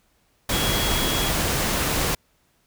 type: tone in noise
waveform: sine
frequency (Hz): 3322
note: G#7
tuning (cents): 0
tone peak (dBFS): -28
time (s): 0.52-1.29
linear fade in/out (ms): 5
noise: pink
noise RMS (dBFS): -23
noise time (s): 0.49-2.15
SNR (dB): -8
effects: pink hiss -65 dBFS RMS until 2.66 s